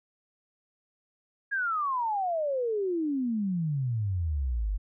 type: exponential sweep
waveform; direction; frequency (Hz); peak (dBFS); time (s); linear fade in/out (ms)
sine; down; 1661.2 to 46.25; -26; 1.51-4.78; 20
effects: none